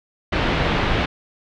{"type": "low-pass noise", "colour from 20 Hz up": "pink", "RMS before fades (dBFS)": -20, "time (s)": [0.32, 1.06], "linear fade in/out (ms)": 10, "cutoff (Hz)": 3500, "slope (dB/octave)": 24, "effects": []}